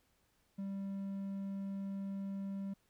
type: tone with hard clipping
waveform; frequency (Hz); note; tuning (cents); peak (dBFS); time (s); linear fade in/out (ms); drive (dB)
triangle; 196; G3; 0; -39; 0.58-2.74; 10; 6
effects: pink hiss -75 dBFS RMS until 2.89 s